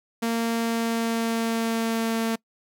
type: tone with pitch glide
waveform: sawtooth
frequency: 230 to 226.3 Hz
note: A#3 to A3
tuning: -23 to +49 cents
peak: -19 dBFS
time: 0.22-2.36 s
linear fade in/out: 10 ms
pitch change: -28 cents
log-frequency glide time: 0.57-2.2 s
effects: noise-tail reverb RT60 0.1 s tail -24 dB re dry